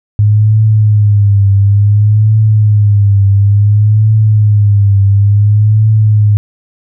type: tone with vibrato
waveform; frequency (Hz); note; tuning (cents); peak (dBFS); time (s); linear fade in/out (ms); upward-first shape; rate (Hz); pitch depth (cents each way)
sine; 103.83; G#2; 0; -4; 0.19-6.37; 0; triangle; 0.57; 89
effects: none